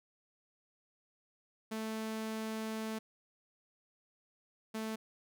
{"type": "tone bursts at uneven times", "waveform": "sawtooth", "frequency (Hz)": 220, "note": "A3", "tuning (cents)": 0, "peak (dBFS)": -33, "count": 2, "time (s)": [[1.71, 2.99], [4.74, 4.96]], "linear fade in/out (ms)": 10, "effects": []}